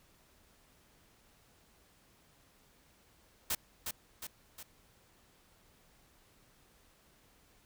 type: noise with echo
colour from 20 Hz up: white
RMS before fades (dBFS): -33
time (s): 3.5-3.55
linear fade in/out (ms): 5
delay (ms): 360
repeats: 3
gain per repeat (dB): -5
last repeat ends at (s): 4.63
effects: pink hiss -66 dBFS RMS until 7.65 s